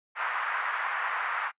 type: band-pass noise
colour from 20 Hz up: pink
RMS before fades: -31 dBFS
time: 0.15-1.52 s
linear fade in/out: 50 ms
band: 1000 to 1900 Hz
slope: 24 dB/octave
effects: noise-tail reverb RT60 0.1 s tail -24 dB re dry + resampled to 8000 Hz